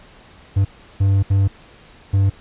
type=tone bursts at uneven times; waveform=triangle; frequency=98 Hz; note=G2; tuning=in tune; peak=-10 dBFS; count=4; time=0.56-0.65 / 1-1.23 / 1.3-1.48 / 2.13-2.3 s; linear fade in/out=10 ms; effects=pink hiss -46 dBFS RMS until 2.4 s + resampled to 8000 Hz